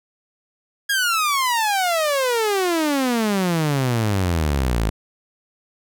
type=exponential sweep; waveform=sawtooth; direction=down; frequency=1661.2 to 51.91 Hz; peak=-14 dBFS; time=0.89-4.9 s; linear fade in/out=10 ms; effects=none